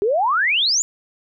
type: exponential sweep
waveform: sine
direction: up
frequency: 386.2 to 7200 Hz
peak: -15 dBFS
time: 0.02-0.82 s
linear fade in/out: 0 ms
effects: none